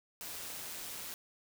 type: noise with amplitude modulation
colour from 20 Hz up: white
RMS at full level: -42 dBFS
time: 0.21-1.14 s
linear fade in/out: 0 ms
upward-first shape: sine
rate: 168 Hz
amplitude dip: 35%
effects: none